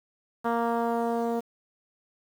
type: tone with low-pass filter sweep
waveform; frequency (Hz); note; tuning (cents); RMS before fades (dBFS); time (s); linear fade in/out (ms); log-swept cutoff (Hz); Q
10% pulse; 233.1; A#3; 0; -27; 0.44-1.41; 20; 1200 to 550; 1.1
effects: 8-bit